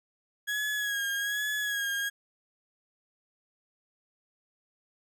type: tone with vibrato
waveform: 35% pulse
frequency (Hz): 1661.2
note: G#6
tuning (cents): 0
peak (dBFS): -27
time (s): 0.47-2.1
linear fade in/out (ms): 20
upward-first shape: sine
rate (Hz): 1.2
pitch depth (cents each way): 45
effects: none